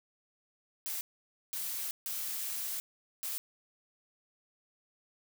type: noise bursts at uneven times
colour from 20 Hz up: blue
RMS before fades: -37 dBFS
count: 4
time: 0.86-1.01 / 1.53-1.91 / 2.06-2.8 / 3.23-3.38 s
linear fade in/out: 0 ms
effects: none